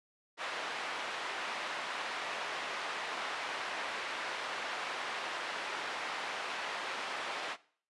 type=band-pass noise; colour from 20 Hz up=pink; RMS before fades=-39 dBFS; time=0.37-7.57 s; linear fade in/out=50 ms; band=740 to 3000 Hz; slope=12 dB/octave; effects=noise-tail reverb RT60 0.5 s tail -20 dB re dry + resampled to 24000 Hz